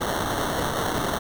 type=noise with sample-and-hold; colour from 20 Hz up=blue; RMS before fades=-26 dBFS; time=0-1.19 s; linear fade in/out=20 ms; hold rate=2450 Hz; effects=none